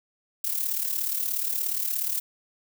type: noise with amplitude modulation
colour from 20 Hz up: violet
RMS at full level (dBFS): -25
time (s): 0.44-2.2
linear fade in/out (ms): 5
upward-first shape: sine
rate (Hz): 36.9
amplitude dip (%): 65
effects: none